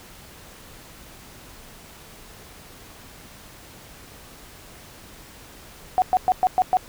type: tone bursts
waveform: sine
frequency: 740 Hz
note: F#5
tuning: in tune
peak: -14 dBFS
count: 6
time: 5.98-6.77 s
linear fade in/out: 0 ms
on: 40 ms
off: 110 ms
effects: pink hiss -45 dBFS RMS until 6.88 s